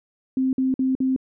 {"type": "tone bursts", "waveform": "sine", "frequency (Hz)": 261.6, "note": "C4", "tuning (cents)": 0, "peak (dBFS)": -18, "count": 4, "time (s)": [0.37, 1.163], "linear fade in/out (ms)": 2, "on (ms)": 160, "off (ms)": 51, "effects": []}